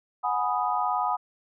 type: chord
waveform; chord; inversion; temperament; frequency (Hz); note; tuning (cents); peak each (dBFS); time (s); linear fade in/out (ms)
sine; G# minor seventh; third; equal with one note detuned; 733.2 / 830.6 / 987.8 / 1244.5; F#5 / G#5 / B5 / D#6; -16 / 0 / 0 / 0; -29; 0.23-1.17; 20
effects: none